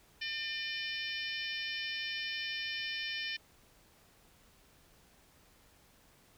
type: harmonic tone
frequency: 601 Hz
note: D5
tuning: 40 cents sharp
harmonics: 3 / 4 / 5 / 6 / 7 / 8 / 9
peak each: -41 / -41 / -41 / -47 / -49 / -48 / -46 dBFS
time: 0.21-3.37 s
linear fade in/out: 10 ms
effects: pink hiss -64 dBFS RMS until 6.37 s